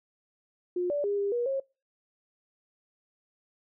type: tone with pitch steps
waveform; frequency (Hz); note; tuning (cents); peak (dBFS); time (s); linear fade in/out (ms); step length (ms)
sine; 357 / 580 / 405.8 / 401.7 / 480 / 541; F4 / D5 / G#4 / G4 / B4 / C#5; +38 / -22 / -40 / +42 / -49 / -42; -26; 0.76-1.6; 5; 140
effects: noise-tail reverb RT60 0.3 s tail -26 dB re dry